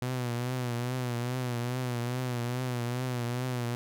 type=tone with vibrato; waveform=sawtooth; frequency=123.47 Hz; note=B2; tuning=in tune; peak=-26 dBFS; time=0.02-3.75 s; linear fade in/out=0 ms; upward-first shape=triangle; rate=2.4 Hz; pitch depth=77 cents each way; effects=none

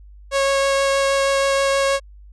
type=tone with vibrato; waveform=sawtooth; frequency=549 Hz; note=C#5; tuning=17 cents flat; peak=-12 dBFS; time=0.31-2 s; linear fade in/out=50 ms; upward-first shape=triangle; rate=6.3 Hz; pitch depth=9 cents each way; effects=added 50 Hz sine -40 dBFS peak until 2.32 s + resampled to 22050 Hz

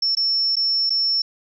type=tone with dropouts; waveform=sine; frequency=5400 Hz; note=E8; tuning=41 cents sharp; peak=-17 dBFS; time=0.02-1.22 s; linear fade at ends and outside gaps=5 ms; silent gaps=0.151-0.169 / 0.557-0.566 / 0.896-0.903 s; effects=none

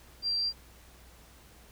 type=tone; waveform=sine; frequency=4726 Hz; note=D8; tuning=10 cents sharp; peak=-27 dBFS; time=0.22-0.53 s; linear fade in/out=50 ms; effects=added 60 Hz sine -56 dBFS peak until 1.71 s + pink hiss -57 dBFS RMS until 1.71 s

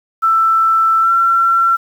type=tone with pitch glide; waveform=sine; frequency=1329 to 1355.4 Hz; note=E6 to E6; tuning=+14 to +48 cents; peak=-9 dBFS; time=0.22-1.77 s; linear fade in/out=20 ms; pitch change=+34 cents; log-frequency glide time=1.01-1.09 s; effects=7-bit

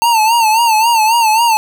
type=tone with vibrato; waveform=square; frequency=901 Hz; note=A5; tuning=41 cents sharp; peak=-9 dBFS; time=0.02-1.57 s; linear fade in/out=0 ms; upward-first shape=sine; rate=3.7 Hz; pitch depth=88 cents each way; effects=none

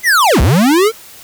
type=linear two-way sweep; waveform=square; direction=down then up; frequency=2093 to 51.8 to 465 Hz; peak=-8 dBFS; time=0.03-0.92 s; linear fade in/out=50 ms; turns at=0.41 s; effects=white hiss -37 dBFS RMS until 1.23 s

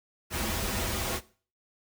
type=noise with comb filter; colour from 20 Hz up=pink; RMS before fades=-31 dBFS; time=0.3-1.21 s; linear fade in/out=50 ms; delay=6.8 ms; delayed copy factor=-0.65; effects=noise-tail reverb RT60 0.4 s tail -18 dB re dry

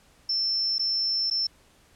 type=tone with dropouts; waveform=sine; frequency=5350 Hz; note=E8; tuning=25 cents sharp; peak=-23 dBFS; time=0.29-1.47 s; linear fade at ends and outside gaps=5 ms; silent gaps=0.783-0.793 / 1.301-1.31 s; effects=pink hiss -59 dBFS RMS until 1.95 s + low-pass 11000 Hz 12 dB/octave

